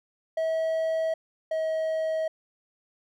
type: tone pair in turn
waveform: triangle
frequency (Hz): 645 / 637.6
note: E5 / D#5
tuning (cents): -38 / +42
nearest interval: unison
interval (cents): 20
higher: first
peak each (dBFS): -22 / -23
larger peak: first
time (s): 0.37-1.14 / 1.51-2.28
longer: neither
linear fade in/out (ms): 5
effects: none